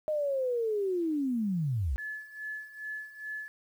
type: linear sweep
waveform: sine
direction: down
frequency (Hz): 622.3 to 55.1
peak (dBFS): -27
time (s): 0.08-1.96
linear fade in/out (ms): 0
type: tone with tremolo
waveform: sine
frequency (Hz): 1720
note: A6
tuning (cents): -40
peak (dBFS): -34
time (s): 1.98-3.48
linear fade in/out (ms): 0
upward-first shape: sine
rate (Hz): 2.4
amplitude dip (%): 80
effects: 10-bit